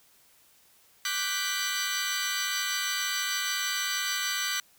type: chord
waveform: 15% pulse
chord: G major seventh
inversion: second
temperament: equal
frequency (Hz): 1174.7 / 1480 / 1568 / 1975.5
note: D6 / F#6 / G6 / B6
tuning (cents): 0 / 0 / 0 / 0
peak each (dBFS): -29 / -27 / -28 / -26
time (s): 1.05-4.6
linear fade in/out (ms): 2
effects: white hiss -61 dBFS RMS until 4.78 s